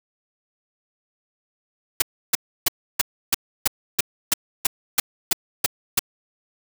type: noise bursts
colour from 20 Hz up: white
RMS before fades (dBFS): -17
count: 13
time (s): 2-5.993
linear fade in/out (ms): 5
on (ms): 21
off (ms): 310
effects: none